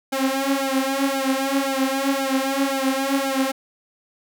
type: tone with flanger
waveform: sawtooth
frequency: 270.3 Hz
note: C#4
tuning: 44 cents flat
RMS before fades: -22 dBFS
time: 0.12-3.52 s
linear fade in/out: 10 ms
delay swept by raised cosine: 1.3 to 6.2 ms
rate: 1.9 Hz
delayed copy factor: +0.95
effects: none